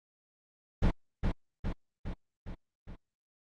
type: noise with echo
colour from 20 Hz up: brown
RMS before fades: -24 dBFS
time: 0.82-0.91 s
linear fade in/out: 10 ms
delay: 410 ms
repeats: 5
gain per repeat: -4 dB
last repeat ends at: 2.96 s
effects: low-pass 4000 Hz 12 dB/octave + Opus 48 kbps